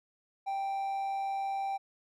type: tone with amplitude modulation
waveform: triangle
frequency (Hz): 784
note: G5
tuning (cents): 0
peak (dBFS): -28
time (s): 0.46-1.78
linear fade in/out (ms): 20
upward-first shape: sine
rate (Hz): 146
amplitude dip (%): 25
effects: none